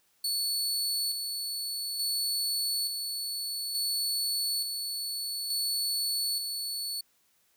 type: tone with tremolo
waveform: sawtooth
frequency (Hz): 4434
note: C#8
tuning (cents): 0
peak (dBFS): -25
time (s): 0.24-7.01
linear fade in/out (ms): 5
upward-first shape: square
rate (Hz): 0.57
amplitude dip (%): 40
effects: white hiss -69 dBFS RMS until 7.56 s